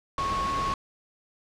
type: tone in noise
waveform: sine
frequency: 1100 Hz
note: C#6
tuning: 14 cents flat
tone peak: -26 dBFS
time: 0.18-0.74 s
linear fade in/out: 2 ms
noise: pink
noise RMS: -33 dBFS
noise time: 0.18-0.74 s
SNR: +4 dB
effects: low-pass 5000 Hz 12 dB/octave